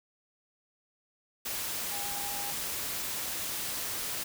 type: tone in noise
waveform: sine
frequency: 812 Hz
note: G#5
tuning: 39 cents flat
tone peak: -41 dBFS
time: 1.91-2.52 s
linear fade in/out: 10 ms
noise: white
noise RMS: -35 dBFS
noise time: 1.45-4.24 s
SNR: -9 dB
effects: none